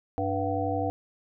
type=harmonic tone with a mistuned harmonic; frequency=98 Hz; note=G2; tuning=in tune; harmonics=1 / 3 / 5 / 7 / 8; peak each=-32 / -32 / -32 / -32 / -32 dBFS; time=0.18-0.9 s; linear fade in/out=0 ms; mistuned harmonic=8; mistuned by=-59 cents; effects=none